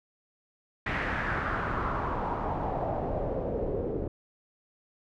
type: noise with low-pass filter sweep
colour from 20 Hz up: pink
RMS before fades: -31 dBFS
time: 0.86-4.08 s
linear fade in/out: 5 ms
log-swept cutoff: 2000 to 400 Hz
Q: 3.2
effects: none